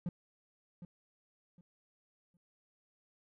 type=tone with echo; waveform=triangle; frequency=174.61 Hz; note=F3; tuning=in tune; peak=-31 dBFS; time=0.06-0.09 s; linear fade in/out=2 ms; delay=760 ms; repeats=3; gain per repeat=-12 dB; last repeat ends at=2.37 s; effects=none